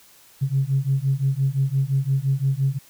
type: beating tone pair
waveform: sine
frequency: 133.1 / 138.9 Hz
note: C3 / C#3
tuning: +30 / +4 cents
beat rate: 5.8 Hz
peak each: -21 dBFS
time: 0.41-2.79 s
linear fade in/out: 20 ms
effects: tanh soft clip ceiling -11 dBFS + white hiss -52 dBFS RMS until 2.89 s